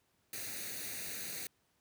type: noise with comb filter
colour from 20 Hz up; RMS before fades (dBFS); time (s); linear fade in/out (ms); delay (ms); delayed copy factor
white; -42; 0.33-1.47; 2; 0.47; +0.7
effects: pink hiss -75 dBFS RMS until 1.8 s + high-pass 80 Hz 12 dB/octave